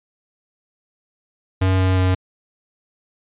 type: tone with pitch steps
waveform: square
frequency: 94 / 93.4 / 92.6 Hz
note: F#2 / F#2 / F#2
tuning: +28 / +17 / +2 cents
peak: -15 dBFS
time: 1.61-2.15 s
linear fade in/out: 10 ms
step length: 180 ms
effects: resampled to 8000 Hz